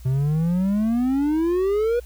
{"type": "exponential sweep", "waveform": "triangle", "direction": "up", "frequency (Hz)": [126.5, 490], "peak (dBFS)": -16, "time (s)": [0.05, 2], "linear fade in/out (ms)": 10, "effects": ["added 60 Hz sine -38 dBFS peak until 2.05 s", "white hiss -53 dBFS RMS until 2.05 s"]}